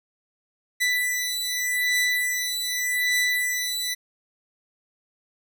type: beating tone pair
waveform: sawtooth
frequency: 1982 / 1982.84 Hz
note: B6 / B6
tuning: +6 / +6 cents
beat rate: 0.84 Hz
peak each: -22 dBFS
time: 0.8-3.95 s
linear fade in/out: 20 ms
effects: none